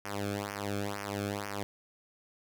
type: tone with flanger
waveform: sawtooth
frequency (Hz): 101.3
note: G#2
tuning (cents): -43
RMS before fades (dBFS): -36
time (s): 0.05-1.63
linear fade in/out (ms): 0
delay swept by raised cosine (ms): 0.25 to 1.06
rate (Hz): 2.1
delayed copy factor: -1
effects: none